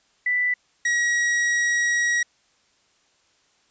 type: tone pair in turn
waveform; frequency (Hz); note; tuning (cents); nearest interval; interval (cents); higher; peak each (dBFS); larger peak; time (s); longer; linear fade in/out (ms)
sine / 45% pulse; 1981 / 1907.9; B6 / A#6; +5 / +40; minor second; 65; first; -19; neither; 0.26-0.54 / 0.85-2.23; second; 5
effects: white hiss -63 dBFS RMS until 3.7 s + resampled to 16000 Hz